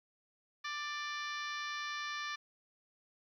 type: harmonic tone with a mistuned harmonic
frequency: 590 Hz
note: D5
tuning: 8 cents sharp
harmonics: 2 / 3 / 4 / 5 / 6 / 7 / 8 / 9 / 10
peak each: -42 / -42 / -46 / -52 / -48 / -51 / -54 / -54 / -55 dBFS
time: 0.64-2.36 s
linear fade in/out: 10 ms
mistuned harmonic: 10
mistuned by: -28 cents
effects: 12-bit